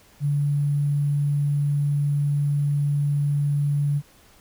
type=tone with sample-and-hold; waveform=sine; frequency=144.3 Hz; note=D3; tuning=30 cents flat; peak=-19 dBFS; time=0.2-4.02 s; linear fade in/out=50 ms; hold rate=11025 Hz; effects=pink hiss -54 dBFS RMS until 4.4 s